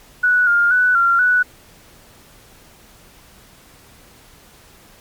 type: tone with pitch steps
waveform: sine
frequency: 1475 / 1408 / 1487 / 1380 / 1480 Hz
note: F#6 / F6 / F#6 / F6 / F#6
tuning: -6 / +14 / +8 / -21 / 0 cents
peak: -11 dBFS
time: 0.23-1.43 s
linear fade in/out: 10 ms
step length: 240 ms
effects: pink hiss -47 dBFS RMS until 5 s + MP3 96 kbps